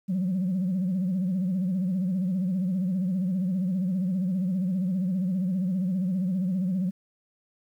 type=tone with vibrato; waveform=sine; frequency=185 Hz; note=F#3; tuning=in tune; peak=-22 dBFS; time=0.08-6.91 s; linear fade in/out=20 ms; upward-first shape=sine; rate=15 Hz; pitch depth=100 cents each way; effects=tanh soft clip ceiling -21 dBFS + 10-bit